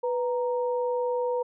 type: tone pair together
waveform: sine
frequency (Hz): 493.9 / 932.4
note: B4 / A#5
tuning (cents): 0 / 0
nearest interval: major seventh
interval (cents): 1100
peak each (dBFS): -25 / -32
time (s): 0.03-1.43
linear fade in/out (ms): 10
effects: none